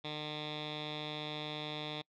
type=tone with low-pass filter; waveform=10% pulse; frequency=151.2 Hz; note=D#3; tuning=49 cents flat; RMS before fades=-41 dBFS; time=0.04-2.02 s; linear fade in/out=10 ms; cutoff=3500 Hz; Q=7.7; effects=noise-tail reverb RT60 0.1 s tail -26 dB re dry